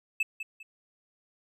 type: tone with echo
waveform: triangle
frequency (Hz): 2616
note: E7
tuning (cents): -14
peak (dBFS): -22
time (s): 0.2-0.23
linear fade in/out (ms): 5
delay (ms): 200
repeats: 2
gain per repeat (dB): -10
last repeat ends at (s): 0.63
effects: none